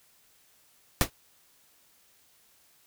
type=noise with exponential decay; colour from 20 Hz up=pink; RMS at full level=-18 dBFS; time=1.01-1.1 s; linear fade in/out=0 ms; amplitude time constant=19 ms; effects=white hiss -63 dBFS RMS until 2.86 s